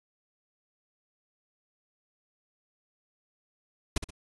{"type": "noise with echo", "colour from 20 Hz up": "pink", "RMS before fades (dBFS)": -26, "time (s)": [3.96, 3.98], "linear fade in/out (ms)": 5, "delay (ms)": 63, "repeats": 2, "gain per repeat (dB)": -9, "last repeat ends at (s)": 4.106, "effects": ["resampled to 24000 Hz"]}